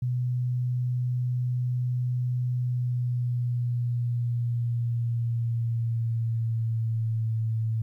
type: tone with pitch glide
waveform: sine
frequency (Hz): 124.2 to 111.94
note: B2 to A2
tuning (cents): +10 to +30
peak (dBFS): -24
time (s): 0.02-7.82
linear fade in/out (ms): 5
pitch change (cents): -180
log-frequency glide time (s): 2.55-7.3
effects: 11-bit